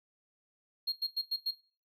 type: tone bursts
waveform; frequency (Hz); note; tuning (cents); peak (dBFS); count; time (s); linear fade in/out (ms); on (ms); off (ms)
triangle; 4254; C8; +28; -28; 5; 0.87-1.512; 10; 54; 93
effects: noise-tail reverb RT60 0.4 s tail -21 dB re dry